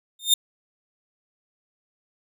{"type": "tone with exponential growth", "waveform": "sawtooth", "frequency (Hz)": 3636, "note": "A#7", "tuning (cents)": -44, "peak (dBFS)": -8, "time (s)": [0.19, 0.34], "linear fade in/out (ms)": 5, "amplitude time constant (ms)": 32, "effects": []}